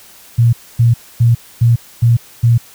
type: tone bursts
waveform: sine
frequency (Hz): 117.5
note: A#2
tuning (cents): +14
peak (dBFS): -6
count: 6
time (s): 0.38-2.58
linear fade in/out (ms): 10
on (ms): 150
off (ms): 260
effects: white hiss -41 dBFS RMS until 2.74 s